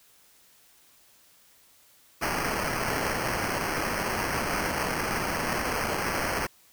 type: noise with sample-and-hold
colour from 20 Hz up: blue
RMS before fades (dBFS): -29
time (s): 2.21-6.47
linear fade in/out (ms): 10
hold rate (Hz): 3675
effects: white hiss -59 dBFS RMS until 6.72 s